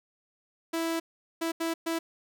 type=tone bursts at uneven times; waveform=sawtooth; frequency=329.6 Hz; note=E4; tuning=in tune; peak=-24 dBFS; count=4; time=0.73-1 / 1.41-1.52 / 1.6-1.74 / 1.86-1.99 s; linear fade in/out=10 ms; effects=none